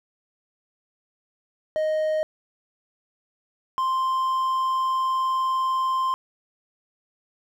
triangle tone pair in turn, 622.3 / 1046.6 Hz, D#5 / C6, 0 / 0 cents, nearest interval major sixth, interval 900 cents, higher second, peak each -19 / -19 dBFS, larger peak neither, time 1.76-2.23 / 3.78-6.14 s, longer second, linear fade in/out 0 ms, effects none

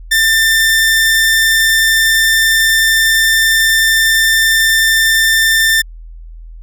sawtooth tone, 1789 Hz, A6, 28 cents sharp, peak -5 dBFS, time 0.11-5.82 s, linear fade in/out 10 ms, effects added 41 Hz sine -29 dBFS peak until 6.62 s

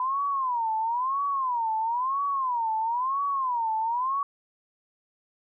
sine tone with vibrato, 996 Hz, B5, 14 cents sharp, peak -24 dBFS, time 0-4.23 s, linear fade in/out 2 ms, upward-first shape sine, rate 1 Hz, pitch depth 220 cents each way, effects none

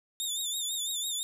20% pulse tone with vibrato, 3608 Hz, A7, 43 cents sharp, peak -25 dBFS, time 0.2-1.23 s, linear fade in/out 0 ms, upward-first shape triangle, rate 6 Hz, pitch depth 100 cents each way, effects none

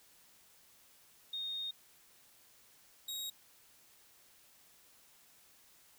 sine / sawtooth tone pair in turn, 3700 / 3786 Hz, A#7 / A#7, -14 / +26 cents, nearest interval unison, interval 40 cents, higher second, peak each -37 / -36 dBFS, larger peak second, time 1.33-1.71 / 3.08-3.3 s, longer first, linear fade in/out 5 ms, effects white hiss -64 dBFS RMS until 5.98 s

